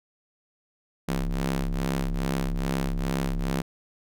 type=ring-modulated tone; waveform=sawtooth; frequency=67.2 Hz; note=C2; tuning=47 cents sharp; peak=-18 dBFS; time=1.08-3.62 s; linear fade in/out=10 ms; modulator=102 Hz; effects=none